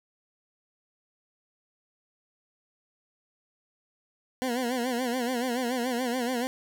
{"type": "tone with vibrato", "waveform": "20% pulse", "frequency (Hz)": 247, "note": "B3", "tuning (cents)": 0, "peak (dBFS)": -22, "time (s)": [4.42, 6.47], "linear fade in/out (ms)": 0, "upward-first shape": "sine", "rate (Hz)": 7, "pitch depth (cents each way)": 99, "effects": []}